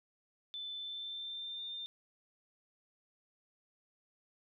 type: tone with pitch glide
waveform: sine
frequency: 3520 to 3604 Hz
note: A7 to A7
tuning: 0 to +41 cents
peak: -40 dBFS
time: 0.54-1.86 s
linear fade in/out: 0 ms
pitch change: +41 cents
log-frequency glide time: 0.75-1.68 s
effects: none